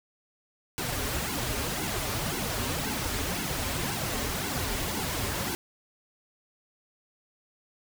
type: noise with flanger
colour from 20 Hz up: pink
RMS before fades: -31 dBFS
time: 0.78-5.55 s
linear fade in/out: 0 ms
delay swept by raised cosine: 1.6 to 6.2 ms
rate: 1.9 Hz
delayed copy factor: -0.95
effects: none